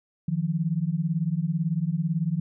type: beating tone pair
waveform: sine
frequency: 155.56 / 173.56 Hz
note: D#3 / F3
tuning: 0 / -10 cents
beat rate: 18 Hz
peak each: -26 / -26 dBFS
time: 0.28-2.4 s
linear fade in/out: 5 ms
effects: none